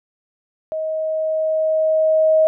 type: tone with level ramp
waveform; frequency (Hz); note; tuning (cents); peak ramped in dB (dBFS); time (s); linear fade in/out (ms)
sine; 631; D#5; +24; -21 to -10; 0.72-2.47; 0
effects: none